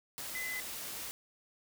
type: tone in noise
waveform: sine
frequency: 2022 Hz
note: B6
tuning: 40 cents sharp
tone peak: -37 dBFS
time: 0.35-0.6 s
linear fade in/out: 0 ms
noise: white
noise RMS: -42 dBFS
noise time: 0.18-1.11 s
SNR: +2 dB
effects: none